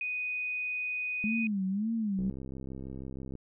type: tone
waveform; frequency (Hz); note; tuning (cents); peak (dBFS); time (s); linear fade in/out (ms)
sine; 2489; D#7; 0; -31; 0.01-1.47; 2
type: tone with vibrato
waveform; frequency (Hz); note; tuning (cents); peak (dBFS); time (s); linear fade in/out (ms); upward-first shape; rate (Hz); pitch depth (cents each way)
sine; 207.7; G#3; 0; -28; 1.24-2.3; 0; sine; 1.8; 170
type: click train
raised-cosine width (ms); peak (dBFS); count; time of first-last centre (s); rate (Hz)
3; -29; 78; 2.19-3.353; 66.2
effects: none